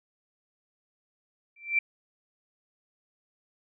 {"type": "tone with exponential growth", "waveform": "sine", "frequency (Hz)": 2346, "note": "D7", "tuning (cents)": -2, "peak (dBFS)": -18, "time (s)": [1.56, 1.79], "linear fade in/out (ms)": 5, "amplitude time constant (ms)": 50, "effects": []}